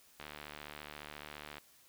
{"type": "click train", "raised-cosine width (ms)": 0.3, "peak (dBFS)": -29, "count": 104, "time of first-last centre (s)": [0.2, 1.583], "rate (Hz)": 74.5, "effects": ["white hiss -64 dBFS RMS until 1.88 s"]}